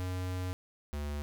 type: tone pair in turn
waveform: square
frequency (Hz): 91.6 / 73.01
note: F#2 / D2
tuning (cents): -17 / -10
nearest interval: major third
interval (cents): 393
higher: first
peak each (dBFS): -34 / -35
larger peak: first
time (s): 0-0.53 / 0.93-1.22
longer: first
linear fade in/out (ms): 0
effects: none